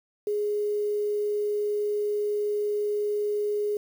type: tone with quantisation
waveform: sine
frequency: 415.8 Hz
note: G#4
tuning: 2 cents sharp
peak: -24 dBFS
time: 0.27-3.77 s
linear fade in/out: 2 ms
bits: 8
effects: none